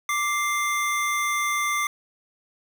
square tone pair together, 1175.2 / 2094 Hz, D6 / C7, +1 / +1 cents, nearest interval minor seventh, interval 1000 cents, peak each -26 dBFS, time 0.09-1.87 s, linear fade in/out 2 ms, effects none

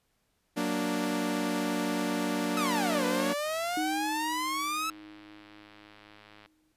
sawtooth chord, Gb augmented, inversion none, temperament equal, 185 / 233.1 / 293.7 Hz, Gb3 / Bb3 / D4, 0 / 0 / 0 cents, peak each -31 / -29 / -27 dBFS, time 0.56-3.34 s, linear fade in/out 20 ms
sawtooth exponential two-way sweep, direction down then up, 1318.5 to 493.9 to 1318.5 Hz, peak -26 dBFS, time 2.57-4.9 s, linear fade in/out 2 ms, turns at 3.05 s
click train, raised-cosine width 0.3 ms, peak -36 dBFS, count 316, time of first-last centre 3.46-6.46 s, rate 105 Hz
sine tone with exponential decay, 311.1 Hz, D#4, in tune, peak -29 dBFS, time 3.77-6.72 s, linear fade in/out 2 ms, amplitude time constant 640 ms
effects pink hiss -74 dBFS RMS until 6.76 s + resampled to 32000 Hz

